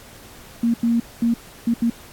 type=tone bursts at uneven times; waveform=sine; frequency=233.1 Hz; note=A#3; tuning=in tune; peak=-15 dBFS; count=5; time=0.63-0.74 / 0.83-1 / 1.22-1.34 / 1.67-1.74 / 1.82-1.9 s; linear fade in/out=5 ms; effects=pink hiss -44 dBFS RMS until 2.12 s + AAC 64 kbps